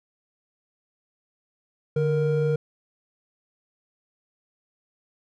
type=tone pair together; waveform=triangle; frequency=147.67 / 467.9 Hz; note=D3 / A#4; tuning=+10 / +6 cents; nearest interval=octave + minor sixth; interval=1996 cents; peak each=-21 dBFS; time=1.96-2.56 s; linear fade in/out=5 ms; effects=none